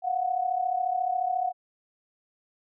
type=tone pair together; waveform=sine; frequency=705.8 / 740 Hz; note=F5 / F#5; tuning=+18 / 0 cents; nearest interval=minor second; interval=82 cents; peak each=-29 / -26 dBFS; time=0.02-1.53 s; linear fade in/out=50 ms; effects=none